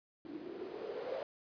violet noise with low-pass filter sweep, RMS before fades -43 dBFS, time 0.25-1.23 s, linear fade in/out 2 ms, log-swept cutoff 290 to 560 Hz, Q 7.5, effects resampled to 11025 Hz

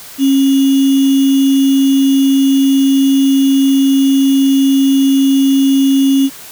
sine tone with sample-and-hold, 271.8 Hz, C#4, 34 cents flat, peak -7 dBFS, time 0.18-6.3 s, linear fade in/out 50 ms, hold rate 3150 Hz, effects white hiss -33 dBFS RMS until 6.51 s

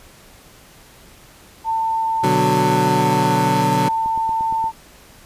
sine tone, 896 Hz, A5, 31 cents sharp, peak -17 dBFS, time 1.64-4.72 s, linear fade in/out 50 ms
20% pulse chord, B minor, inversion none, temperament equal, 123.47 / 146.83 / 185 Hz, B2 / D3 / F#3, 0 / 0 / 0 cents, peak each -17 / -16 / -16 dBFS, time 2.23-3.89 s, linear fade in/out 10 ms
click train, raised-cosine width 3 ms, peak -22 dBFS, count 6, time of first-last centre 4.06-4.641 s, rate 8.6 Hz
effects pink hiss -46 dBFS RMS until 5.25 s + resampled to 32000 Hz

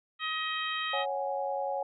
harmonic tone, 632 Hz, D#5, 27 cents sharp, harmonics 2 / 3 / 4 / 5 / 6, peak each -35 / -36 / -39 / -37 / -40 dBFS, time 0.19-1.06 s, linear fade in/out 50 ms
sine chord, C# suspended fourth, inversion none, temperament equal with one note detuned, 552.4 / 740 / 830.6 Hz, C#5 / F#5 / G#5, -6 / 0 / 0 cents, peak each -33 / -36 / -34 dBFS, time 0.93-1.83 s, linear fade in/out 5 ms
effects none

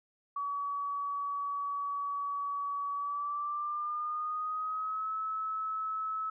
sine tone with pitch glide, 1136 to 1297.4 Hz, C#6 to E6, +42 to -28 cents, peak -32 dBFS, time 0.36-6.3 s, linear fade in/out 5 ms, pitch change +230 cents, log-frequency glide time 2.93-5.13 s, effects none

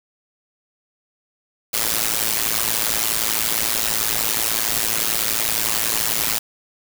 white noise with amplitude modulation, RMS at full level -17 dBFS, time 1.73-6.39 s, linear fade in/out 10 ms, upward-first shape sine, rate 111 Hz, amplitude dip 95%, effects none

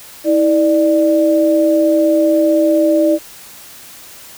sine tone pair together, 322.7 / 592.9 Hz, E4 / D5, -37 / +16 cents, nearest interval major seventh, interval 1053 cents, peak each -12 dBFS, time 0.24-3.19 s, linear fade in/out 50 ms, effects white hiss -37 dBFS RMS until 4.37 s

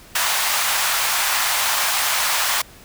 pink high-pass noise, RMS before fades -20 dBFS, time 0.15-2.62 s, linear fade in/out 5 ms, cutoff 820 Hz, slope 24 dB/octave, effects pink hiss -45 dBFS RMS until 2.84 s

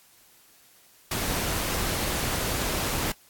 pink noise with ADSR envelope, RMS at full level -26 dBFS, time 1.11-3.12 s, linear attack 6 ms, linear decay 28 ms, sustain -2 dB, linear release 4 ms, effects white hiss -57 dBFS RMS until 3.29 s + AAC 64 kbps

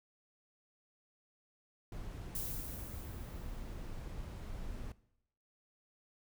brown noise, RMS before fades -44 dBFS, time 1.92-4.92 s, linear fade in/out 2 ms
violet noise with exponential decay, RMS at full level -39 dBFS, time 2.35-4.01 s, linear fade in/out 2 ms, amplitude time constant 360 ms
effects noise-tail reverb RT60 0.8 s tail -20 dB re dry

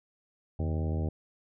harmonic tone with a mistuned harmonic, 78.8 Hz, D#2, 23 cents sharp, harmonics 1 / 2 / 3 / 4 / 5 / 6 / 7 / 8 / 10, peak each -29 / -35 / -39 / -41 / -43 / -45 / -46 / -47 / -49 dBFS, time 0.59-1.09 s, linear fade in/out 5 ms, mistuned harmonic 1, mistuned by +130 cents, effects none

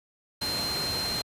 sine tone in noise, 4161 Hz, C8, 10 cents flat, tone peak -29 dBFS, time 0.41-1.22 s, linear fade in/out 10 ms, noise pink, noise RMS -33 dBFS, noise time 0.41-1.22 s, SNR +1 dB, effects high-pass 80 Hz 12 dB/octave + resampled to 32000 Hz

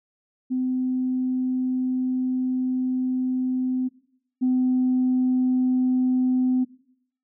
sine tone pair in turn, 255.8 / 254.7 Hz, C4 / C4, -39 / -46 cents, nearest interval unison, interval 7 cents, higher first, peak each -21 / -17 dBFS, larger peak second, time 0.5-3.89 / 4.41-6.65 s, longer first, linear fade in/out 20 ms, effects noise-tail reverb RT60 0.7 s tail -19 dB re dry + tanh soft clip ceiling -14 dBFS

